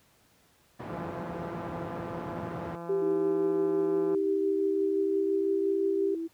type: band-pass noise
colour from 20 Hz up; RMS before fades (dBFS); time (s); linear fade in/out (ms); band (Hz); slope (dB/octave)
pink; -39; 0.79-2.76; 10; 110 to 1100; 12
type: click train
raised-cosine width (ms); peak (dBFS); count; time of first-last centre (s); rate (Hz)
1; -27; 553; 0.9-4.147; 170
type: tone with tremolo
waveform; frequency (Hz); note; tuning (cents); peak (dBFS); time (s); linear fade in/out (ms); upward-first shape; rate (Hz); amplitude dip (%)
sine; 392; G4; 0; -24; 2.89-6.15; 5; triangle; 5.8; 25
type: tone with pitch glide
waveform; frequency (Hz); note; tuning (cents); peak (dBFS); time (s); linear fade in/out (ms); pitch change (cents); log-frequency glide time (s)
sine; 319.1 to 329.8; D#4 to E4; +44 to +1; -31; 3.01-6.28; 20; +57; 4.88-5.71
effects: pink hiss -64 dBFS RMS until 6.33 s + high-pass 60 Hz 12 dB/octave